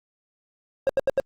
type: tone bursts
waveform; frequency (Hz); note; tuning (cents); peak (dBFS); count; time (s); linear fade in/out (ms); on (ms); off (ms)
triangle; 540; C#5; -45; -15; 4; 0.87-1.199; 0; 23; 79
effects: Opus 48 kbps